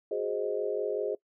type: chord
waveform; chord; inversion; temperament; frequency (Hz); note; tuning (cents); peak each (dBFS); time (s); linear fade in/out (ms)
sine; Ab dominant seventh; third; equal; 370 / 415.3 / 523.3 / 622.3; Gb4 / Ab4 / C5 / Eb5; 0 / 0 / 0 / 0; -36 / -31 / -35 / -36; 0.11-1.15; 5
effects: noise-tail reverb RT60 0.1 s tail -22 dB re dry